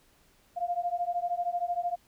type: beating tone pair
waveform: sine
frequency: 695 / 708 Hz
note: F5 / F5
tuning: -9 / +23 cents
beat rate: 13 Hz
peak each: -31 dBFS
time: 0.56-1.96 s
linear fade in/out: 20 ms
effects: pink hiss -64 dBFS RMS until 2.07 s